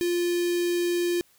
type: tone with notch filter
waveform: square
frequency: 349.2 Hz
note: F4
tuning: in tune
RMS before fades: -25 dBFS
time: 0.01-1.21 s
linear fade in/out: 0 ms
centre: 1100 Hz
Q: 0.93
effects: white hiss -61 dBFS RMS until 1.38 s